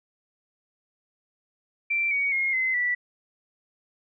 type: tone with pitch steps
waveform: sine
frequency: 2349 / 2246 / 2147 / 2052 / 1961.6 Hz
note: D7 / C#7 / C7 / C7 / B6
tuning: 0 / +22 / +44 / -34 / -12 cents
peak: -22 dBFS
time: 1.9-2.95 s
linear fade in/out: 10 ms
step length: 210 ms
effects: none